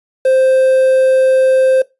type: tone with quantisation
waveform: triangle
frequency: 523.3 Hz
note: C5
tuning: in tune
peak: -6 dBFS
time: 0.25-1.82 s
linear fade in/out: 5 ms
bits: 6
effects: noise-tail reverb RT60 0.2 s tail -19 dB re dry + resampled to 24000 Hz